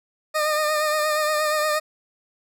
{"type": "tone with vibrato", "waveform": "20% pulse", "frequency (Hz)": 610, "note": "D#5", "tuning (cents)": -34, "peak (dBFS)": -15, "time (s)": [0.34, 1.8], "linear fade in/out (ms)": 20, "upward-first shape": "triangle", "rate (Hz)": 8.5, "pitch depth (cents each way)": 38, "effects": []}